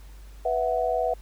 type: chord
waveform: sine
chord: B suspended fourth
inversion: none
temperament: equal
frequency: 493.9 / 659.3 / 740 Hz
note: B4 / E5 / F#5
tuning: 0 / 0 / 0 cents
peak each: -27 / -26 / -27 dBFS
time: 0.45-1.14 s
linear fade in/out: 5 ms
effects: added 50 Hz sine -42 dBFS peak until 1.21 s + pink hiss -56 dBFS RMS until 1.21 s